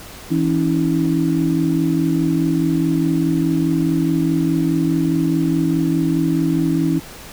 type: tone cluster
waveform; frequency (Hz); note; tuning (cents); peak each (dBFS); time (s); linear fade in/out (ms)
sine; 163.9 / 276.3 / 321.1; E3 / C#4 / E4; -10 / -6 / -45; -19; 0.3-7; 20
effects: pink hiss -37 dBFS RMS until 7.32 s